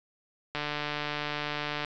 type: click train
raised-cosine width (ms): 0.3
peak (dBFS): -16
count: 193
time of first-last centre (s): 0.55-1.847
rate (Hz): 148
effects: resampled to 16000 Hz